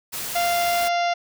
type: noise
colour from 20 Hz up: white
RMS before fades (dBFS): -30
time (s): 0.12-0.89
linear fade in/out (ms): 20
type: harmonic tone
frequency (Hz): 695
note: F5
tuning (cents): -9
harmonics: 1 / 2 / 3 / 4 / 5 / 6 / 7 / 8 / 9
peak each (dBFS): -20 / -31 / -30 / -34 / -36 / -40 / -39 / -38 / -45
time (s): 0.35-1.14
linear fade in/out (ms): 10
effects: none